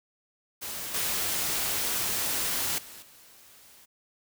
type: noise with level steps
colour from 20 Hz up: white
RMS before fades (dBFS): -36 / -29 / -46 / -54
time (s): 0.61-3.86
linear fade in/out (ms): 20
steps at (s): 0.94 / 2.78 / 3.02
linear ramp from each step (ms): 5
effects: none